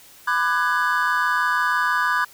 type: chord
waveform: triangle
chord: G# half-diminished seventh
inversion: first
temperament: just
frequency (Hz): 996.7 / 1196.1 / 1495.1 / 1661.2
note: B5 / D6 / F#6 / G#6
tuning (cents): +16 / +31 / +18 / 0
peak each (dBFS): -22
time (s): 0.27-2.25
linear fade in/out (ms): 10
effects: white hiss -48 dBFS RMS until 2.33 s